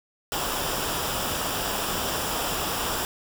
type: noise with comb filter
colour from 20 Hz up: pink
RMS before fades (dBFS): -28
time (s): 0.32-3.05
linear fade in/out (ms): 0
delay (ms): 0.47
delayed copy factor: -0.55
effects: none